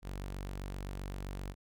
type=tone; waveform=sawtooth; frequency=47.68 Hz; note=G1; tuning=47 cents flat; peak=-35 dBFS; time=0.02-1.55 s; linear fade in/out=50 ms; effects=none